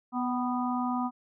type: harmonic tone with a mistuned harmonic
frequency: 246.9 Hz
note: B3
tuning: in tune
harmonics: 1 / 3 / 4 / 5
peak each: -29 / -34 / -35 / -36 dBFS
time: 0.12-1.11 s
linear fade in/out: 50 ms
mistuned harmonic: 3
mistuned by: +35 cents
effects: none